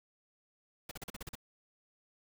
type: noise bursts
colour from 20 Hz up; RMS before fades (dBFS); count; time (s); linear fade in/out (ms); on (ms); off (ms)
pink; -43; 8; 0.89-1.354; 5; 23; 40
effects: none